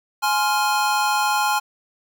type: chord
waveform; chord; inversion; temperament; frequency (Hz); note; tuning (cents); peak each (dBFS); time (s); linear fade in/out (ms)
square; F minor; first; just; 838.1 / 1047.7 / 1396.9; Ab5 / C6 / F6; +16 / +2 / 0; -21 / -25 / -25; 0.22-1.6; 20
effects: 9-bit